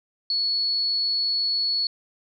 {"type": "tone", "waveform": "sine", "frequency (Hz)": 4394, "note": "C#8", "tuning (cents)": -16, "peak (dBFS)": -21, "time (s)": [0.3, 1.87], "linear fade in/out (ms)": 2, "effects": []}